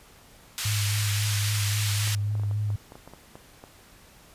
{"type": "band-pass noise", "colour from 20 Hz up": "pink", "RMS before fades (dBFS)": -31, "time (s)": [0.58, 2.15], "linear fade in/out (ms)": 0, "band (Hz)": [2200, 12000], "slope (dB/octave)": 12}
{"type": "tone with vibrato", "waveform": "sine", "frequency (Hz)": 103.83, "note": "G#2", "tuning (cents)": 0, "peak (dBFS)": -24, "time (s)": [0.65, 2.76], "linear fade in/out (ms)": 5, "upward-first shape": "sine", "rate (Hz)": 3.7, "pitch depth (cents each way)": 26}
{"type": "clicks", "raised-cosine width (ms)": 1, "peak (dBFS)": -29, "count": 12, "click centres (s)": [2.075, 2.353, 2.397, 2.435, 2.512, 2.703, 2.921, 2.955, 3.076, 3.136, 3.355, 3.639]}
{"effects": ["pink hiss -53 dBFS RMS until 4.34 s", "resampled to 32000 Hz"]}